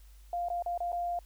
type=tone with dropouts; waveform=sine; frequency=698.5 Hz; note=F5; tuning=in tune; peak=-30 dBFS; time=0.33-1.19 s; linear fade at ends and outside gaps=2 ms; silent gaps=0.486-0.501 / 0.624-0.661 / 0.777-0.804 / 0.92-0.928 s; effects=added 50 Hz sine -51 dBFS peak until 1.25 s + white hiss -65 dBFS RMS until 1.25 s